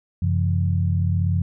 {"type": "tone cluster", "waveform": "sine", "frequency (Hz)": [92.5, 133.5, 168.6], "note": ["F#2", "C3", "E3"], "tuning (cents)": [0, 35, 39], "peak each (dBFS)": [-19, -26, -25], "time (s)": [0.22, 1.42], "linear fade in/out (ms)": 5, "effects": []}